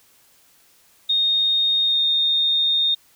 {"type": "tone with pitch glide", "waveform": "sine", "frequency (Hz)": [3699, 3673], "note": ["A#7", "A#7"], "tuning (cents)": [-14, -26], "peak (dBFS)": -16, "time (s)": [1.09, 2.95], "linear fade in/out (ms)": 10, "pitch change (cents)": -12, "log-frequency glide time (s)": [1.83, 2], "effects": ["white hiss -56 dBFS RMS until 3.15 s"]}